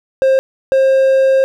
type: tone pair in turn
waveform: triangle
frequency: 531 / 533.1 Hz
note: C5 / C5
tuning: +25 / +32 cents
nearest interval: unison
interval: 7 cents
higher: second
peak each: -6 dBFS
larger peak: neither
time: 0.22-0.39 / 0.72-1.44 s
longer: second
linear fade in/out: 0 ms
effects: none